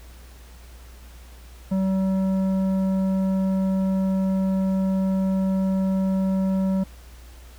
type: tone with tanh clipping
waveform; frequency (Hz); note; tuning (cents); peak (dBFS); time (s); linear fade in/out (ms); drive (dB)
sine; 190.6; G3; -48; -21; 1.71-6.84; 10; 10
effects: added 60 Hz sine -42 dBFS peak until 7.58 s + pink hiss -51 dBFS RMS until 7.58 s